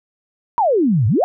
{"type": "exponential two-way sweep", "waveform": "sine", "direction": "down then up", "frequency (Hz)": [992, 98, 794], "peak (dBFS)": -12, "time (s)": [0.58, 1.24], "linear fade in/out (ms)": 0, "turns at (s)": 1.07, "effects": []}